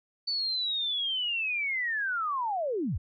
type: linear sweep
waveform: sine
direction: down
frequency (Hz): 4537 to 52.8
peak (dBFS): -27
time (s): 0.27-2.98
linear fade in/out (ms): 10
effects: MP3 64 kbps